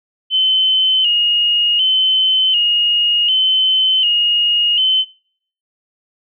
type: tone with vibrato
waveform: sine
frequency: 2960 Hz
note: F#7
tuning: in tune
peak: -11 dBFS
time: 0.3-5.05 s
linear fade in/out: 50 ms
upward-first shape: square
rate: 0.67 Hz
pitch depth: 57 cents each way
effects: noise-tail reverb RT60 0.6 s tail -22 dB re dry